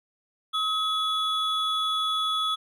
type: tone pair together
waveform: triangle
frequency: 1276 / 3397 Hz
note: D#6 / G#7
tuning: +43 / +38 cents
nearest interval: octave + perfect fourth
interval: 1695 cents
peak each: -25 dBFS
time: 0.53-2.56 s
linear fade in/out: 20 ms
effects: none